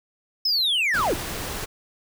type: linear sweep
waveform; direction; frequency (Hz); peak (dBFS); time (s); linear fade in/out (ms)
triangle; down; 5274 to 259.4; -18; 0.45-1.14; 5
type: noise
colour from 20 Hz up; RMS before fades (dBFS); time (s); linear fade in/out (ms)
pink; -31; 0.93-1.66; 20
effects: none